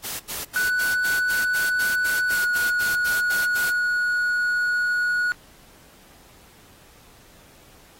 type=noise bursts; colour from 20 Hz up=white; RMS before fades=-31 dBFS; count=15; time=0.03-3.714 s; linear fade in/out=20 ms; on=170 ms; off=81 ms
type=tone with pitch glide; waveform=triangle; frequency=1485 to 1457 Hz; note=F#6 to F#6; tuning=+6 to -27 cents; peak=-18 dBFS; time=0.56-5.32 s; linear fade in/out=0 ms; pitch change=-33 cents; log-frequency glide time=2.27-2.41 s
effects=pink hiss -52 dBFS RMS until 7.99 s + AAC 48 kbps